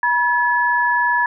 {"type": "tone pair together", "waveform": "sine", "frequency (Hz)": [967.5, 1710], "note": ["B5", "A6"], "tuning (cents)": [-36, -50], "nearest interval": "minor seventh", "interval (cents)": 986, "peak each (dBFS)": -17, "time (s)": [0.03, 1.26], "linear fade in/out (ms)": 2, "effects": []}